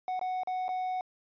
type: tone with dropouts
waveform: triangle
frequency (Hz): 740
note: F#5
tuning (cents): 0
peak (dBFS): -28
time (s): 0.08-1.01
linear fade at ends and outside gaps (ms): 1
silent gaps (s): 0.194-0.213 / 0.434-0.473 / 0.682-0.69
effects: resampled to 11025 Hz